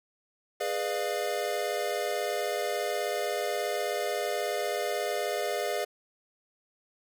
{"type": "chord", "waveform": "square", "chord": "G# diminished seventh", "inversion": "none", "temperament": "equal with one note detuned", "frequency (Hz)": [415.3, 493.9, 602.1, 698.5], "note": ["G#4", "B4", "D5", "F5"], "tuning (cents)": [0, 0, 43, 0], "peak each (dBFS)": [-35, -36, -34, -35], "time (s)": [0.6, 5.85], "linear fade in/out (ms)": 10, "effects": []}